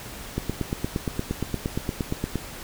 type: click train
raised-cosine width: 3 ms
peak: -12 dBFS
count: 18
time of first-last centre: 0.38-2.357 s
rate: 8.6 Hz
effects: pink hiss -39 dBFS RMS until 2.63 s